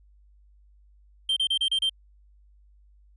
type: tone bursts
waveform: triangle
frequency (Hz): 3151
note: G7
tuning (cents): +8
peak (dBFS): -20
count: 6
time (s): 1.29-1.895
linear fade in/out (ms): 5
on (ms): 75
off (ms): 31
effects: added 50 Hz sine -54 dBFS peak until 3.16 s + resampled to 24000 Hz